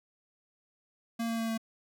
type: tone with pitch steps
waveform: square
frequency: 230.3 / 228.4 / 226.6 / 224.8 Hz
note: A#3 / A#3 / A#3 / A3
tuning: -21 / -35 / -49 / +37 cents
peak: -31 dBFS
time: 1.19-1.578 s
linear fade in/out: 10 ms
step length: 97 ms
effects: none